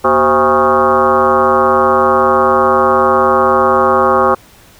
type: tone with frequency modulation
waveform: sine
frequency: 812 Hz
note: G#5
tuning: 39 cents flat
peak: -7 dBFS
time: 0.04-4.35 s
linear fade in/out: 10 ms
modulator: 144 Hz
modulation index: 3.4
effects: pink hiss -43 dBFS RMS until 4.79 s